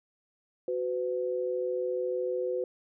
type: tone pair together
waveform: sine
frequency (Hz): 370 / 503.9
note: F#4 / B4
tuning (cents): 0 / +35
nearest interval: perfect fourth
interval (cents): 535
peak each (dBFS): -32 / -30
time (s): 0.68-2.64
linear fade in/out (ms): 2
effects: none